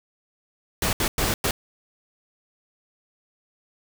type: noise bursts at uneven times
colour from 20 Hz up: pink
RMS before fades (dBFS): -23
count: 4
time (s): 0.82-0.93 / 1-1.08 / 1.18-1.34 / 1.44-1.51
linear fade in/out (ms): 2
effects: none